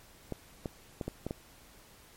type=clicks; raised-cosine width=2 ms; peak=-21 dBFS; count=6; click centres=0.323 / 0.658 / 1.012 / 1.08 / 1.266 / 1.309 s; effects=pink hiss -57 dBFS RMS until 2.16 s + MP3 64 kbps